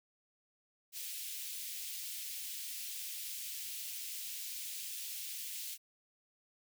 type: high-pass noise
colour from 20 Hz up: white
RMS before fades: -43 dBFS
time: 0.92-5.78 s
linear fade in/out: 50 ms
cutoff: 2400 Hz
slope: 24 dB/octave
effects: none